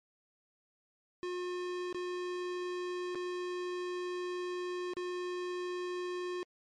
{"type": "tone with dropouts", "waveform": "square", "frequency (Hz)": 358.9, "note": "F4", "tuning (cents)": 47, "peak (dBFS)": -36, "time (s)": [1.23, 6.43], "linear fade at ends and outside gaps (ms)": 0, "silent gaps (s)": [[1.927, 1.946], [3.148, 3.155], [4.935, 4.968]], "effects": ["low-pass 5000 Hz 12 dB/octave", "MP3 48 kbps"]}